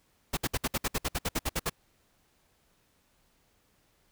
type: noise bursts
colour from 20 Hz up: pink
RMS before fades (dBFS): -29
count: 14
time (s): 0.33-1.698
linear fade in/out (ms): 10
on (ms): 42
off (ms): 60
effects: pink hiss -69 dBFS RMS until 4.11 s